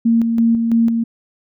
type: tone with tremolo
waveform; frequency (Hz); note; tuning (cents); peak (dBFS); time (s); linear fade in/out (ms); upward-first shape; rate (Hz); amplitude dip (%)
sine; 230; A#3; -23; -10; 0.05-1.04; 10; square; 3; 40
effects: none